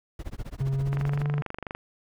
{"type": "noise with tremolo", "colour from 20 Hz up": "brown", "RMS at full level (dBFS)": -34, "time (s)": [0.19, 1.23], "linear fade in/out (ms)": 2, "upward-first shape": "sine", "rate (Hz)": 15, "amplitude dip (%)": 100}
{"type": "tone with pitch glide", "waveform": "triangle", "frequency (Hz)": [135.3, 145.85], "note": ["C#3", "D3"], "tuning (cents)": [-42, -12], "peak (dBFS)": -22, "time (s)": [0.6, 1.42], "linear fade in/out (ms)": 10, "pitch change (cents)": 130, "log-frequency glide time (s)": [0.74, 1.27]}
{"type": "click train", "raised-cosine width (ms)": 0.5, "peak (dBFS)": -19, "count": 21, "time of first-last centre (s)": [0.93, 1.75], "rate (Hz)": 24.4}
{"effects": []}